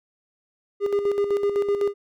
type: tone with tremolo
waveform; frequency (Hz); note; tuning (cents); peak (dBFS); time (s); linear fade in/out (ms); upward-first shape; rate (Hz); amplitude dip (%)
triangle; 405.1; G#4; -43; -16; 0.8-1.94; 50; square; 7.9; 55
effects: none